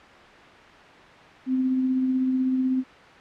sine tone with tremolo, 259 Hz, C4, 17 cents flat, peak -19 dBFS, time 1.46-2.84 s, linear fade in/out 50 ms, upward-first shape triangle, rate 16 Hz, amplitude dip 30%, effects white hiss -46 dBFS RMS until 3.2 s + low-pass 2000 Hz 12 dB/octave

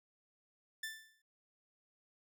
sawtooth tone with exponential decay, 1767 Hz, A6, 7 cents sharp, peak -34 dBFS, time 0.83-1.22 s, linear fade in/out 5 ms, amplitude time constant 83 ms, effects none

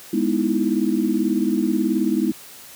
sine chord, E major seventh, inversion first, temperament equal, 207.7 / 246.9 / 311.1 / 329.6 Hz, G#3 / B3 / D#4 / E4, 0 / 0 / 0 / 0 cents, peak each -23 dBFS, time 0.13-2.32 s, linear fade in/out 5 ms, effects white hiss -42 dBFS RMS until 2.75 s + high-pass 60 Hz 12 dB/octave

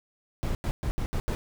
brown noise bursts at uneven times, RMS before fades -28 dBFS, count 6, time 0.43-0.55 / 0.64-0.71 / 0.83-0.91 / 0.98-1.06 / 1.13-1.2 / 1.28-1.35 s, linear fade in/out 0 ms, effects none

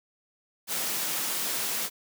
white high-pass noise, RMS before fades -30 dBFS, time 0.67-1.9 s, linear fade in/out 50 ms, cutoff 140 Hz, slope 96 dB/octave, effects none

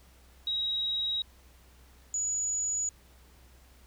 sine tone pair in turn, 3820 / 6882 Hz, A#7 / A8, +42 / -39 cents, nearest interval minor seventh, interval 1019 cents, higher second, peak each -28 dBFS, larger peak neither, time 0.47-1.22 / 2.14-2.89 s, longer neither, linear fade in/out 2 ms, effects added 63 Hz sine -56 dBFS peak until 3.86 s + pink hiss -61 dBFS RMS until 3.86 s

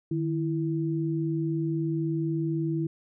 sine tone pair together, 153.41 / 329.6 Hz, D#3 / E4, -24 / 0 cents, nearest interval octave + minor second, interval 1324 cents, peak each -28 dBFS, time 0.11-2.87 s, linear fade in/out 5 ms, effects none

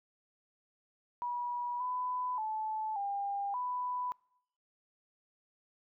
sine tone with pitch steps, 970 / 1000 / 869 / 801 / 993 Hz, B5 / B5 / A5 / G5 / B5, -31 / +21 / -22 / +37 / +9 cents, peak -33 dBFS, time 1.22-4.12 s, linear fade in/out 0 ms, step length 580 ms, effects noise-tail reverb RT60 0.7 s tail -25 dB re dry

